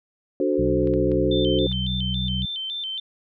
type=chord; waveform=sine; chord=D dominant seventh; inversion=none; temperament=equal; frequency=293.7 / 370 / 440 / 523.3 Hz; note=D4 / F#4 / A4 / C5; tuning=0 / 0 / 0 / 0 cents; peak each=-24 / -23 / -27 / -25 dBFS; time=0.4-1.67 s; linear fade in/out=2 ms
type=harmonic tone; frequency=62.7 Hz; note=B1; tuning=27 cents sharp; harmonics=1 / 2 / 3; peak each=-28 / -28 / -28 dBFS; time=0.58-2.46 s; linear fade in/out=10 ms
type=clicks; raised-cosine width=0.3 ms; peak=-29 dBFS; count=4; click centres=0.873 / 0.938 / 1.117 / 1.717 s
type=tone with vibrato; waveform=sine; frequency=3320 Hz; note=G#7; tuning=1 cent flat; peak=-27 dBFS; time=1.31-3 s; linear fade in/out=5 ms; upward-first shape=square; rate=3.6 Hz; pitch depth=120 cents each way
effects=none